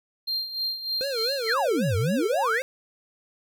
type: tone with tremolo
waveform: triangle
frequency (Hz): 4186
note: C8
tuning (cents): 0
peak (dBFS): -23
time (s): 0.27-1.54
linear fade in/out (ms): 10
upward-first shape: sine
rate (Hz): 3.3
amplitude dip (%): 70
type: tone with vibrato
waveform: square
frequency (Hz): 498.9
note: B4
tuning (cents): +17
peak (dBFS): -28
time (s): 1.01-2.62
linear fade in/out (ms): 0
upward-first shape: sine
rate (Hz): 3.8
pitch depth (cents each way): 210
type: exponential two-way sweep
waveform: sine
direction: down then up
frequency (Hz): 2340 to 87.4 to 2340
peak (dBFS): -22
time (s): 1.46-2.62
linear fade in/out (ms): 50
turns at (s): 1.95
effects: none